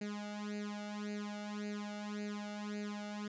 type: tone with flanger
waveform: sawtooth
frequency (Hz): 207.7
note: G#3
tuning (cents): 0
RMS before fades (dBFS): -42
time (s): 0.01-3.28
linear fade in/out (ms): 5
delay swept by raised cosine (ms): 0.44 to 1.43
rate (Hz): 1.8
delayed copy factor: +0.9
effects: resampled to 16000 Hz